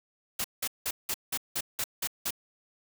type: noise bursts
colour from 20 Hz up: white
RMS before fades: -31 dBFS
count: 9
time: 0.39-2.307 s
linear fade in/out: 5 ms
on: 53 ms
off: 180 ms
effects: none